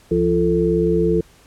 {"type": "tone cluster", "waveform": "sine", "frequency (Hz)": [67.5, 171.8, 343.6, 442], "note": ["C#2", "F3", "F4", "A4"], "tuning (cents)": [-45, -28, -28, 8], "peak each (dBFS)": [-26, -20, -19, -18], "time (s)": [0.11, 1.21], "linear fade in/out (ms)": 5, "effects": ["pink hiss -51 dBFS RMS until 1.46 s", "low-pass 12000 Hz 12 dB/octave"]}